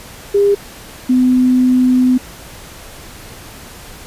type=tone pair in turn; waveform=sine; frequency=403.4 / 253.2 Hz; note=G4 / B3; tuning=+50 / +43 cents; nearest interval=minor sixth; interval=807 cents; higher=first; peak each=-8 dBFS; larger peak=neither; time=0.34-0.55 / 1.09-2.18 s; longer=second; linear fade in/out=10 ms; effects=pink hiss -35 dBFS RMS until 4.06 s + resampled to 32000 Hz